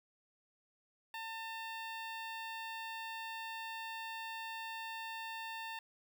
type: tone with notch filter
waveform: 15% pulse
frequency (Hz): 900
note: A5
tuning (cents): +39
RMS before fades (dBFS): -44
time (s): 1.14-5.79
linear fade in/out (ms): 2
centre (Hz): 9900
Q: 0.7
effects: none